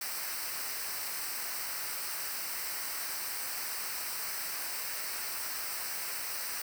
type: noise with comb filter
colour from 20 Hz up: white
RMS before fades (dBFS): -37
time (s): 0.01-6.62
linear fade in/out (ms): 5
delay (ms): 0.29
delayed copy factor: -0.7
effects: none